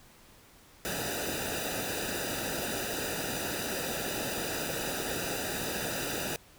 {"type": "noise with comb filter", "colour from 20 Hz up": "pink", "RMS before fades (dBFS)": -34, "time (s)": [0.85, 6.36], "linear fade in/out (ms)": 0, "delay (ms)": 0.92, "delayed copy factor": -0.85, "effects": ["pink hiss -57 dBFS RMS until 6.58 s"]}